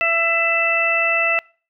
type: harmonic tone with a mistuned harmonic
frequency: 668 Hz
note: E5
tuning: 23 cents sharp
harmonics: 1 / 2 / 3 / 4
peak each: -23 / -24 / -22 / -18 dBFS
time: 0.01-1.39 s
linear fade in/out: 0 ms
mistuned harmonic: 4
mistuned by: -16 cents
effects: noise-tail reverb RT60 0.4 s tail -25 dB re dry